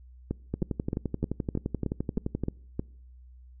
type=two click trains; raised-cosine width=3 ms; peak=-16 / -16 dBFS; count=9 / 23; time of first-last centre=0.31-2.794 / 0.54-2.437 s; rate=3.22 / 11.6 Hz; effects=noise-tail reverb RT60 0.7 s tail -26 dB re dry + added 62 Hz sine -48 dBFS peak until 3.6 s